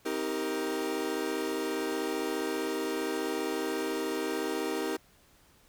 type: chord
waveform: 40% pulse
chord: C minor seventh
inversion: none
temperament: equal with one note detuned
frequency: 261.6 / 316.9 / 392 / 466.2 Hz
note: C4 / Eb4 / G4 / Bb4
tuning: 0 / +32 / 0 / 0 cents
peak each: -39 / -34 / -34 / -35 dBFS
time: 0.05-4.97 s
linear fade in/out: 10 ms
effects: pink hiss -62 dBFS RMS until 5.68 s